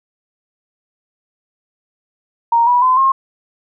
sine tone with pitch steps, 932.3 / 976.4 / 1022.6 / 1070.9 Hz, A#5 / B5 / C6 / C6, 0 / -20 / -40 / +40 cents, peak -9 dBFS, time 2.52-3.12 s, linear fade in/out 5 ms, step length 150 ms, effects none

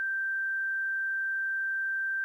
sine tone, 1568 Hz, G6, in tune, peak -28 dBFS, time 0-2.24 s, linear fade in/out 0 ms, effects 11-bit

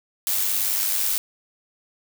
blue noise with amplitude modulation, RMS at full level -21 dBFS, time 0.27-1.18 s, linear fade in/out 0 ms, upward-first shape sine, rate 98.5 Hz, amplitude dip 45%, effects none

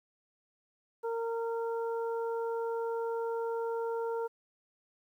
harmonic tone, 460 Hz, A#4, 23 cents flat, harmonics 1 / 2 / 3, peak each -32 / -39 / -46 dBFS, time 1.03-4.28 s, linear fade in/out 20 ms, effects 11-bit

